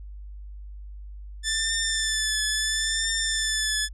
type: tone with vibrato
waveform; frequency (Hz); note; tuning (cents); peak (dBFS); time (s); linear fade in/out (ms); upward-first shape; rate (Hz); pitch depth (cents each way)
10% pulse; 1760; A6; 0; -14; 1.43-3.89; 50; triangle; 0.74; 42
effects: added 50 Hz sine -37 dBFS peak until 3.93 s + resampled to 22050 Hz